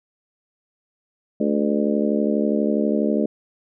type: harmonic tone with a mistuned harmonic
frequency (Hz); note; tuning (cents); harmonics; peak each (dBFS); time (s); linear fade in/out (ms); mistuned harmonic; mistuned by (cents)
72.3; D2; -27; 3 / 4 / 5 / 6 / 7 / 8; -21 / -24 / -27 / -26 / -29 / -27; 1.4-3.26; 5; 8; +58
effects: none